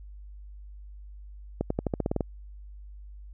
accelerating click train, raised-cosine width 2 ms, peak -13 dBFS, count 10, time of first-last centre 1.61-2.207 s, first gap 94 ms, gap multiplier 0.91, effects added 50 Hz sine -42 dBFS peak until 3.33 s

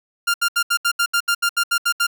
sawtooth tone bursts, 1396.9 Hz, F6, in tune, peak -12 dBFS, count 13, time 0.27-2.069 s, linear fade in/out 10 ms, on 71 ms, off 73 ms, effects none

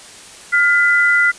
sine tone pair together, 1415.6 / 2002 Hz, F6 / B6, +23 / +23 cents, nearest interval tritone, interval 600 cents, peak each -13 dBFS, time 0.52-1.32 s, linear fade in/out 20 ms, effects white hiss -38 dBFS RMS until 1.38 s + resampled to 22050 Hz

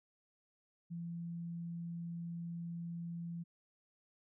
sine tone, 169.7 Hz, F3, 49 cents flat, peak -40 dBFS, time 0.9-3.44 s, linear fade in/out 20 ms, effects none

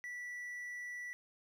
triangle tone, 1959 Hz, B6, 15 cents flat, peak -40 dBFS, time 0.04-1.13 s, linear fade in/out 0 ms, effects none

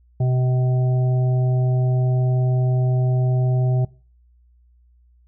harmonic tone, 127.2 Hz, C3, 48 cents flat, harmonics 1 / 3 / 5 / 6, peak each -16 / -31 / -32 / -37 dBFS, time 0.2-3.85 s, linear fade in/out 5 ms, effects noise-tail reverb RT60 0.4 s tail -22 dB re dry + added 60 Hz sine -52 dBFS peak until 5.27 s

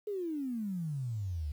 sine exponential sweep, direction down, 429.3 to 69.7 Hz, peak -33 dBFS, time 0.07-1.52 s, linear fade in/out 5 ms, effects 10-bit

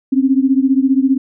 sine beating tone pair, 261.6 / 276.6 Hz, C4 / C#4, 0 / -4 cents, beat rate 15 Hz, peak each -12 / -14 dBFS, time 0.12-1.18 s, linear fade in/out 10 ms, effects none

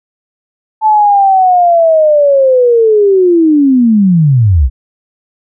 sine linear sweep, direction down, 877 to 56 Hz, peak -4 dBFS, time 0.81-4.7 s, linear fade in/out 50 ms, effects none

